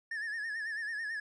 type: tone with vibrato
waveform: triangle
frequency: 1760 Hz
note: A6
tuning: in tune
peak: -33 dBFS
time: 0.11-1.2 s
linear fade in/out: 5 ms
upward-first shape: sine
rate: 9.1 Hz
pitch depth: 90 cents each way
effects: resampled to 24000 Hz + 12-bit